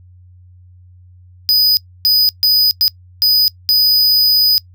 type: tone bursts at uneven times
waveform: square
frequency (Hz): 4978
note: D#8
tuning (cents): 0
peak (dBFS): -9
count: 6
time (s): 1.49-1.77 / 2.05-2.29 / 2.43-2.71 / 2.81-2.88 / 3.22-3.48 / 3.69-4.58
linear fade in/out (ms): 0
effects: noise-tail reverb RT60 0.1 s tail -24 dB re dry + added 90 Hz sine -40 dBFS peak until 4.74 s